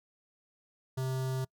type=tone with notch filter; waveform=square; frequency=130.81 Hz; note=C3; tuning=in tune; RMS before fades=-33 dBFS; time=0.97-1.45 s; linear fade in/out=10 ms; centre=2300 Hz; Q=1.4; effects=noise-tail reverb RT60 0.1 s tail -25 dB re dry